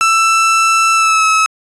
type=tone with pitch glide; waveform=30% pulse; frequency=1328 to 1292.4 Hz; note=E6 to E6; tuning=+12 to -35 cents; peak=-6 dBFS; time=0.01-1.46 s; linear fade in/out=0 ms; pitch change=-47 cents; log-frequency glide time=0.94-1.25 s; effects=resampled to 24000 Hz